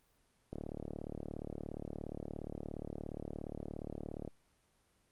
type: click train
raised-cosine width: 2 ms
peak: -28 dBFS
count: 140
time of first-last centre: 0.53-4.277 s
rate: 37.1 Hz
effects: pink hiss -73 dBFS RMS until 5.11 s + Opus 32 kbps